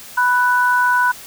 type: tone pair together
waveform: sine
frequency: 987.8 / 1486.9 Hz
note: B5 / F#6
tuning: 0 / +8 cents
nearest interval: perfect fifth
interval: 708 cents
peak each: -15 dBFS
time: 0.17-1.12 s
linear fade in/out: 10 ms
effects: white hiss -37 dBFS RMS until 1.26 s